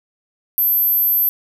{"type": "tone", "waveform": "sine", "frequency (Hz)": 12280, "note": "G9", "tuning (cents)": -37, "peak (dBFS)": -13, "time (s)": [0.58, 1.29], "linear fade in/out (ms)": 0, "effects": []}